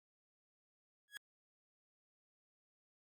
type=tone with exponential growth; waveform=30% pulse; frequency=1666 Hz; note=G#6; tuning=5 cents sharp; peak=-38 dBFS; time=1.08-1.17 s; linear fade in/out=0 ms; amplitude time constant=19 ms; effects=Opus 48 kbps